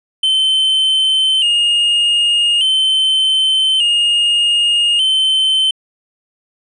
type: tone with vibrato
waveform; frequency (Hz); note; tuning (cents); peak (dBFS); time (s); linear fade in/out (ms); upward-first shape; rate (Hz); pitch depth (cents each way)
triangle; 2960; F#7; 0; -9; 0.23-5.71; 5; square; 0.42; 68
effects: resampled to 24000 Hz